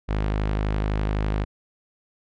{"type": "tone", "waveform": "sawtooth", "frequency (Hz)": 51.91, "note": "G#1", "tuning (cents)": 0, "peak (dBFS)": -18, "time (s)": [0.08, 1.45], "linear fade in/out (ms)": 20, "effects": ["low-pass 3000 Hz 12 dB/octave"]}